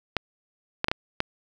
clicks, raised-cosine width 0.3 ms, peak -7 dBFS, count 5, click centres 0.167 / 0.844 / 0.884 / 0.915 / 1.204 s, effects none

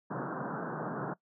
pink band-pass noise, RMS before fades -37 dBFS, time 0.1-1.14 s, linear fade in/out 10 ms, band 130 to 1600 Hz, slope 96 dB/octave, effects noise-tail reverb RT60 0.1 s tail -20 dB re dry

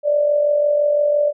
sine tone with amplitude modulation, 587.3 Hz, D5, in tune, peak -11 dBFS, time 0.03-1.33 s, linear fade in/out 50 ms, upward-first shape sine, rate 45.9 Hz, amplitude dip 50%, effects none

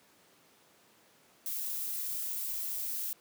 violet noise, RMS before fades -36 dBFS, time 1.46-3.13 s, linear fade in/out 0 ms, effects pink hiss -63 dBFS RMS until 3.2 s + high-pass 200 Hz 12 dB/octave

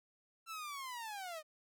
sawtooth linear sweep, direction down, 1353 to 600 Hz, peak -39 dBFS, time 0.46-1.43 s, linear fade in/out 50 ms, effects none

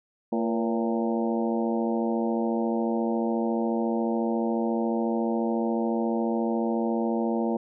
harmonic tone with a mistuned harmonic, 114.1 Hz, A#2, 37 cents flat, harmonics 2 / 3 / 4 / 5 / 6 / 7 / 8, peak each -26 / -30 / -32 / -34 / -36 / -37 / -38 dBFS, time 0.32-7.57 s, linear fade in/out 5 ms, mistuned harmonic 4, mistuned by +74 cents, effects none

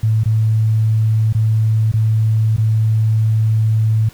sine tone with dropouts, 110 Hz, A2, in tune, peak -11 dBFS, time 0.03-4.09 s, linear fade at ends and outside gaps 5 ms, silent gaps 0.236-0.257 / 1.327-1.348 / 1.917-1.937 / 2.565-2.58 s, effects pink hiss -44 dBFS RMS until 4.13 s

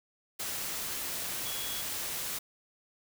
sine tone in noise, 3353 Hz, G#7, 16 cents sharp, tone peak -41 dBFS, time 1.45-1.82 s, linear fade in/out 10 ms, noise white, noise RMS -36 dBFS, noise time 0.39-2.39 s, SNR -8 dB, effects none

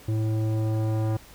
square tone with low-pass filter sweep, 109.5 Hz, A2, 8 cents flat, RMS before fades -25 dBFS, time 0.08-1.17 s, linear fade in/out 5 ms, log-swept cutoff 360 to 880 Hz, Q 0.94, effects added 50 Hz sine -53 dBFS peak until 1.34 s + pink hiss -50 dBFS RMS until 1.34 s

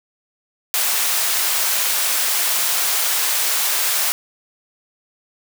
white high-pass noise, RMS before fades -19 dBFS, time 0.74-4.12 s, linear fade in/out 0 ms, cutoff 650 Hz, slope 12 dB/octave, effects none

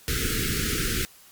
pink band-stop noise, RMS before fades -26 dBFS, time 0.08-1.05 s, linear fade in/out 0 ms, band 480 to 1300 Hz, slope 96 dB/octave, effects white hiss -52 dBFS RMS until 1.31 s + MP3 96 kbps

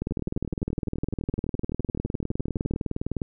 two click trains, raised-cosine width 3 ms, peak -19 / -14 dBFS, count 32 / 64, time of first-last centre 0.11-2.737 / 0.02-3.218 s, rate 11.8 / 19.7 Hz, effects none

